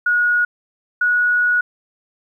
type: tone pair in turn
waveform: sine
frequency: 1450 / 1460.1 Hz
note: F#6 / F#6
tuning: -35 / -23 cents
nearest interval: unison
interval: 12 cents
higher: second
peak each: -13 dBFS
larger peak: neither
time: 0.06-0.45 / 1.01-1.61 s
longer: second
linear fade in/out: 5 ms
effects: 9-bit